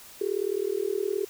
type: tone with amplitude modulation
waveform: sine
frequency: 399.5 Hz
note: G4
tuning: 33 cents sharp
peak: -21 dBFS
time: 0.21-1.25 s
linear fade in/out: 5 ms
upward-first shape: sine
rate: 39.1 Hz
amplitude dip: 100%
effects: white hiss -48 dBFS RMS until 1.29 s